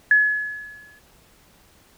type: tone with exponential decay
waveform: sine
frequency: 1700 Hz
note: G#6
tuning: 40 cents sharp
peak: -10 dBFS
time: 0.11-0.99 s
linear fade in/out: 2 ms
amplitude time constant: 190 ms
effects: pink hiss -55 dBFS RMS until 1.97 s